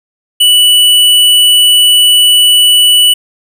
square tone, 2960 Hz, F#7, in tune, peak -4 dBFS, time 0.4-3.14 s, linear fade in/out 10 ms, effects none

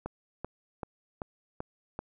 click train, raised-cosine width 1 ms, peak -21 dBFS, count 6, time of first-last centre 0.06-1.991 s, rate 2.59 Hz, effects none

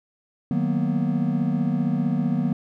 triangle chord, B major seventh, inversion first, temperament just, 154.34 / 185.21 / 231.5 / 246.9 Hz, D#3 / F#3 / A#3 / B3, -14 / +2 / -12 / 0 cents, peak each -24 dBFS, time 0.51-2.53 s, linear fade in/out 2 ms, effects none

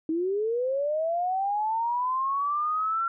sine linear sweep, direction up, 311.5 to 1367 Hz, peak -24 dBFS, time 0.09-3.08 s, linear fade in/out 2 ms, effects none

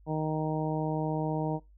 harmonic tone, 155.7 Hz, D#3, 2 cents sharp, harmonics 1 / 2 / 3 / 4 / 5 / 6, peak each -31 / -34 / -36 / -37 / -38 / -39 dBFS, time 0.06-1.6 s, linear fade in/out 50 ms, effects noise-tail reverb RT60 0.2 s tail -21 dB re dry + added 50 Hz sine -54 dBFS peak until 1.77 s

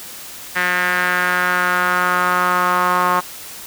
sawtooth tone with band-pass filter sweep, 179.8 Hz, F#3, 49 cents flat, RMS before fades -17 dBFS, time 0.55-3.21 s, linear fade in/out 20 ms, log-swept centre 1800 to 1100 Hz, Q 3.7, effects white hiss -34 dBFS RMS until 3.66 s

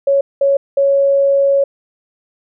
sine tone bursts at uneven times, 555 Hz, C#5, 2 cents sharp, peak -9 dBFS, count 3, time 0.07-0.21 / 0.41-0.57 / 0.77-1.64 s, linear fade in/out 5 ms, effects none

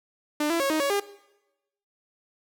sawtooth tone with pitch steps, 298.8 / 335.2 / 550 / 312.5 / 560 / 403.5 Hz, D4 / E4 / C#5 / D#4 / C#5 / G#4, +30 / +29 / -14 / +8 / +18 / -50 cents, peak -19 dBFS, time 0.4-1 s, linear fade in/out 5 ms, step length 100 ms, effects noise-tail reverb RT60 0.9 s tail -18 dB re dry

